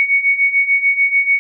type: beating tone pair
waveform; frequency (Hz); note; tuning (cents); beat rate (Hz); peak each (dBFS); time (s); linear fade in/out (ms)
sine; 2224 / 2230.8; C#7 / C#7; +5 / +10; 6.8; -17 / -13; 0-1.39; 0
effects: none